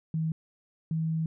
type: tone pair in turn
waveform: sine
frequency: 160 / 160.84 Hz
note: D#3 / E3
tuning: +49 / -42 cents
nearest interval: unison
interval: 9 cents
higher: second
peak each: -26 dBFS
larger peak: neither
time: 0.14-0.32 / 0.91-1.26 s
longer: second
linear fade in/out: 2 ms
effects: none